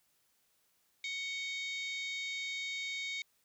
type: harmonic tone with a mistuned harmonic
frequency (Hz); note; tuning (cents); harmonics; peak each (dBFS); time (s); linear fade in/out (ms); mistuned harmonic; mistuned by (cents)
743; F#5; +7; 3 / 4 / 5 / 6 / 7 / 8 / 9 / 10; -38 / -52 / -42 / -51 / -57 / -57 / -52 / -59; 1.04-3.22; 2; 4; +88
effects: white hiss -74 dBFS RMS until 3.44 s